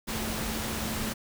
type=tone in noise; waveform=sine; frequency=220 Hz; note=A3; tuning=in tune; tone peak=-36 dBFS; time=0.07-1.14 s; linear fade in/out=20 ms; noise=pink; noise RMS=-33 dBFS; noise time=0.07-1.14 s; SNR=-6 dB; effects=none